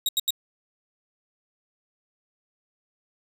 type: tone bursts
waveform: sawtooth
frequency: 3793 Hz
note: A#7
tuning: 29 cents sharp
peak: -18 dBFS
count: 3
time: 0.06-0.306 s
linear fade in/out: 2 ms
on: 28 ms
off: 81 ms
effects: none